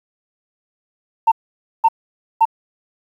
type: tone bursts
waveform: sine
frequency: 904 Hz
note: A5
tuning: 47 cents sharp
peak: -7 dBFS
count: 3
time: 1.27-2.454 s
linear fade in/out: 10 ms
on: 48 ms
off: 520 ms
effects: tanh soft clip ceiling -5 dBFS + 8-bit